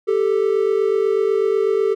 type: tone pair together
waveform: triangle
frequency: 393.1 / 441.2 Hz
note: G4 / A4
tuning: +5 / +5 cents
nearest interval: major second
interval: 200 cents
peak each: -16 dBFS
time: 0.07-1.95 s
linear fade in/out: 20 ms
effects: none